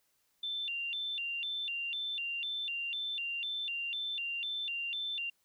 sine tone with vibrato, 3136 Hz, G7, in tune, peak -34 dBFS, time 0.43-5.3 s, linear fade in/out 5 ms, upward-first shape square, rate 2 Hz, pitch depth 210 cents each way, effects white hiss -75 dBFS RMS until 5.44 s

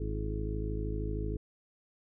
harmonic tone with a mistuned harmonic, 53 Hz, G#1, 36 cents sharp, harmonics 1 / 2 / 3 / 4 / 5 / 6 / 7 / 8, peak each -34 / -38 / -43 / -46 / -47 / -42 / -49 / -41 dBFS, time 0-1.37 s, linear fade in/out 5 ms, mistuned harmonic 7, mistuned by -68 cents, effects none

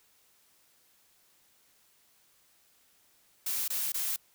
blue noise bursts, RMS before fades -32 dBFS, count 3, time 3.46-4.162 s, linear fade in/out 5 ms, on 220 ms, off 21 ms, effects white hiss -66 dBFS RMS until 4.34 s

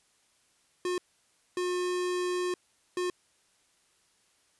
square tone bursts at uneven times, 359.8 Hz, F#4, 48 cents flat, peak -29 dBFS, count 3, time 0.85-0.98 / 1.57-2.54 / 2.97-3.1 s, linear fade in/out 2 ms, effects white hiss -68 dBFS RMS until 4.59 s + resampled to 24000 Hz

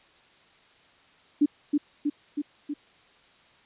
sine tone with echo, 292.5 Hz, D4, 7 cents flat, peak -16 dBFS, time 1.41-1.46 s, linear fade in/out 10 ms, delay 320 ms, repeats 4, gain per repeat -3 dB, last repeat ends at 2.74 s, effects white hiss -58 dBFS RMS until 3.65 s + resampled to 8000 Hz

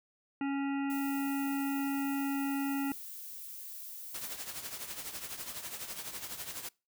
harmonic tone, 277.2 Hz, C#4, in tune, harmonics 1 / 3 / 5 / 7 / 9 / 10, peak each -31 / -41 / -45 / -48 / -50 / -51 dBFS, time 0.41-2.92 s, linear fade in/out 2 ms
violet noise, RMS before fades -45 dBFS, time 0.9-4.33 s, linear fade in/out 0 ms
white noise with tremolo, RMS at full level -39 dBFS, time 4.14-6.69 s, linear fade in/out 5 ms, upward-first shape triangle, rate 12 Hz, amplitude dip 70%
effects noise-tail reverb RT60 0.3 s tail -25 dB re dry

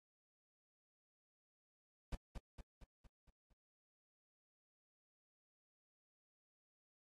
brown noise with echo, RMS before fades -41 dBFS, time 2.12-2.15 s, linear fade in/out 5 ms, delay 230 ms, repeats 6, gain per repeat -5 dB, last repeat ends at 3.53 s, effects AAC 32 kbps

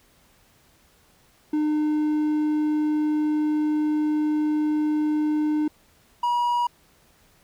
triangle tone pair in turn, 303.3 / 962.9 Hz, D#4 / B5, -44 / -44 cents, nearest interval octave + minor sixth, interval 2000 cents, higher second, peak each -18 dBFS, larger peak neither, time 1.53-5.68 / 6.23-6.67 s, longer first, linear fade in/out 5 ms, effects pink hiss -59 dBFS RMS until 7.43 s

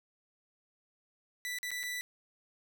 sawtooth tone with dropouts, 1975.5 Hz, B6, in tune, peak -32 dBFS, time 1.45-2.01 s, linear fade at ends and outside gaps 0 ms, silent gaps 1.586-1.63 / 1.706-1.715 / 1.831-1.836 s, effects none

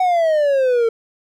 triangle exponential sweep, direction down, 752 to 450 Hz, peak -11 dBFS, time 0-0.89 s, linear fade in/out 5 ms, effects none

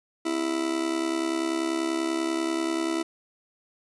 40% pulse tone with amplitude modulation, 329.6 Hz, E4, in tune, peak -21 dBFS, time 0.25-3.03 s, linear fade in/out 10 ms, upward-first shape sine, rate 70.3 Hz, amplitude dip 70%, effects resampled to 24000 Hz

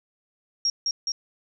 sine tone with echo, 5588 Hz, F8, in tune, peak -20 dBFS, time 0.65-0.7 s, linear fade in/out 2 ms, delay 210 ms, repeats 2, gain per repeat -2 dB, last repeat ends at 1.12 s, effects none

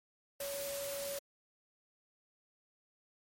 sine tone in noise, 562 Hz, C#5, 24 cents sharp, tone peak -39 dBFS, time 0.4-1.19 s, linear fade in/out 5 ms, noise white, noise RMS -43 dBFS, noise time 0.4-1.19 s, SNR +1 dB, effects MP3 64 kbps

